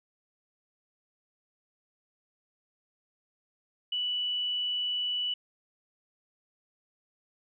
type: tone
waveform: sine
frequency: 2960 Hz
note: F#7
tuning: in tune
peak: -28 dBFS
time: 3.92-5.34 s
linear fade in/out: 5 ms
effects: none